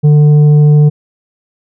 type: tone with tanh clipping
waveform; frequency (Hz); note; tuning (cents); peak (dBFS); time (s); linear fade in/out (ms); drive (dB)
triangle; 148.9; D3; +24; -4; 0.03-0.9; 20; 10
effects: none